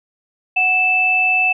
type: tone pair together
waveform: sine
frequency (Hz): 742.6 / 2637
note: F#5 / E7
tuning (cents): +6 / 0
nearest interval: octave + minor seventh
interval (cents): 2194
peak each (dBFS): -21 / -13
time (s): 0.56-1.53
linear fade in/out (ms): 10
effects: none